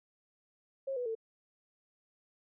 sine tone with pitch steps, 540 / 492.3 / 448.9 Hz, C#5 / B4 / A4, -45 / -6 / +35 cents, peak -33 dBFS, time 0.87-1.152 s, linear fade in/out 10 ms, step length 94 ms, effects none

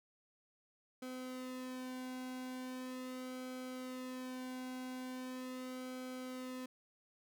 sawtooth tone with flanger, 255.4 Hz, C4, 42 cents flat, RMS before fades -45 dBFS, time 1.02-6.66 s, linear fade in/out 5 ms, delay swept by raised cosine 1.1 to 1.65 ms, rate 0.4 Hz, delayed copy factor -0.75, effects none

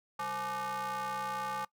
square ring-modulated tone, 164.81 Hz, E3, in tune, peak -32 dBFS, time 0.19-1.65 s, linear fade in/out 5 ms, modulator 1020 Hz, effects noise-tail reverb RT60 0.1 s tail -21 dB re dry

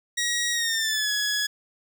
15% pulse tone with pitch glide, 1900 to 1683 Hz, A#6 to G#6, +33 to +23 cents, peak -17 dBFS, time 0.17-1.47 s, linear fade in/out 10 ms, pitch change -210 cents, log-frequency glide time 0.52-1.11 s, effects none

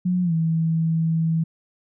sine tone with pitch glide, 180.5 to 162.68 Hz, F#3 to E3, -43 to -23 cents, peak -18 dBFS, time 0.05-1.44 s, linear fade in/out 10 ms, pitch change -180 cents, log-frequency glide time 0.23-0.33 s, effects none

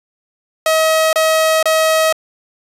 sawtooth tone bursts, 637 Hz, D#5, 41 cents sharp, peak -7 dBFS, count 3, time 0.66-2.126 s, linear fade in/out 2 ms, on 470 ms, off 28 ms, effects resampled to 32000 Hz

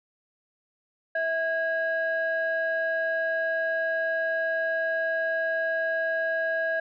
sine tone pair together, 651.6 / 1642 Hz, E5 / G#6, -20 / -20 cents, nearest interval octave + major third, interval 1600 cents, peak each -26 dBFS, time 1.15-6.8 s, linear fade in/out 5 ms, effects tanh soft clip ceiling -18 dBFS

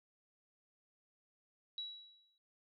sine tone with exponential decay, 3900 Hz, B7, 23 cents flat, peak -38 dBFS, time 1.78-2.38 s, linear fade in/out 1 ms, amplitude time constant 130 ms, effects none

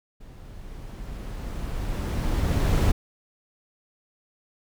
brown noise with level ramp, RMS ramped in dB -45 to -18 dBFS, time 0.2-2.92 s, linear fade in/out 10 ms, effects none

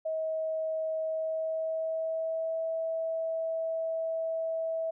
sine tone with pitch glide, 637 to 650.8 Hz, D#5 to E5, +41 to -22 cents, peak -29 dBFS, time 0.05-4.91 s, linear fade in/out 10 ms, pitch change +37 cents, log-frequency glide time 1.02-2.64 s, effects none

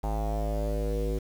square tone with low-pass filter sweep, 53.3 Hz, G#1, 46 cents sharp, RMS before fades -29 dBFS, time 0.03-1.19 s, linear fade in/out 10 ms, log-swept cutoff 830 to 430 Hz, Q 5.5, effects 8-bit

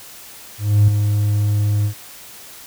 triangle tone with ADSR envelope, 103.83 Hz, G#2, in tune, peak -4 dBFS, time 0.58-1.94 s, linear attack 300 ms, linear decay 4 ms, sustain -8 dB, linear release 91 ms, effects tanh soft clip ceiling -4 dBFS + white hiss -39 dBFS RMS until 2.66 s

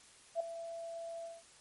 sine tone with ADSR envelope, 669 Hz, E5, 25 cents sharp, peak -28 dBFS, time 0.35-1.43 s, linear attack 52 ms, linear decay 4 ms, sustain -13 dB, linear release 190 ms, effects white hiss -60 dBFS RMS until 1.6 s + MP3 48 kbps

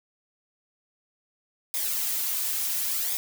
blue noise with flanger, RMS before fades -28 dBFS, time 1.74-3.17 s, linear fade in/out 0 ms, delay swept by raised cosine 0.69 to 3.69 ms, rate 0.71 Hz, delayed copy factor -0.55, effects none

